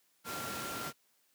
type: tone in noise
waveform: sine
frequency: 1376 Hz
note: F6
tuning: 26 cents flat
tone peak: -42 dBFS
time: 0.24-0.93 s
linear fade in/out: 50 ms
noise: pink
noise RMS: -40 dBFS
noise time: 0.24-0.93 s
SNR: -5 dB
effects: white hiss -72 dBFS RMS until 1.34 s + high-pass 150 Hz 12 dB/octave